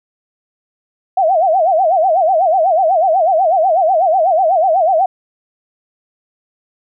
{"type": "tone with vibrato", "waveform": "sine", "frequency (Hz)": 698.5, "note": "F5", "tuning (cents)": 0, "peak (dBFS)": -9, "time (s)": [1.17, 5.06], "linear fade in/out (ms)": 5, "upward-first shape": "sine", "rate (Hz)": 8.1, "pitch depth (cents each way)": 200, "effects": []}